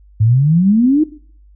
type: exponential sweep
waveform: sine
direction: up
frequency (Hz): 103.83 to 320.2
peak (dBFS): -8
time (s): 0.2-1.04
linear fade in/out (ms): 10
effects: noise-tail reverb RT60 0.5 s tail -18 dB re dry + added 50 Hz sine -42 dBFS peak until 1.55 s